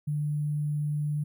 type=tone with sample-and-hold; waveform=sine; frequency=148.6 Hz; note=D3; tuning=21 cents sharp; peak=-26 dBFS; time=0.07-1.24 s; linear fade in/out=10 ms; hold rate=11025 Hz; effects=none